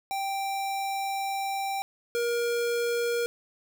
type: tone pair in turn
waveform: square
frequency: 784 / 473.4 Hz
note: G5 / A#4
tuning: 0 / +27 cents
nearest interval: major sixth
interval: 873 cents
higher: first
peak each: -29 / -26 dBFS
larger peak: second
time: 0.11-1.82 / 2.15-3.26 s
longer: first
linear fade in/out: 0 ms
effects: none